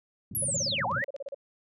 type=band-pass noise; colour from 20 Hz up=white; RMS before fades=-39 dBFS; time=0.31-1.02 s; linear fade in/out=5 ms; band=100 to 180 Hz; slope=24 dB/octave
type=linear two-way sweep; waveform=sine; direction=down then up; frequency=11620 to 688 to 1991 Hz; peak=-27 dBFS; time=0.35-1.04 s; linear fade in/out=0 ms; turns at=0.86 s
type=tone bursts; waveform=sine; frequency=555 Hz; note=C#5; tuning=2 cents sharp; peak=-33 dBFS; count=16; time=0.42-1.346 s; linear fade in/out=5 ms; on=26 ms; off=34 ms
type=click train; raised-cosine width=0.2 ms; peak=-35 dBFS; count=5; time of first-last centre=0.79-1.288 s; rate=8.04 Hz
effects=none